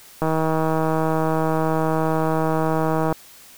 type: click train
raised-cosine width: 1 ms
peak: -8 dBFS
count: 463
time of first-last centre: 0.22-3.126 s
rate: 159 Hz
effects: white hiss -46 dBFS RMS until 3.57 s